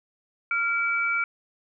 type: tone pair together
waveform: sine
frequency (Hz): 1389 / 2300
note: F6 / D7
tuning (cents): -10 / -37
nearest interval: major sixth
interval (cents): 873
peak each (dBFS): -25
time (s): 0.51-1.24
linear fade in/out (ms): 2
effects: none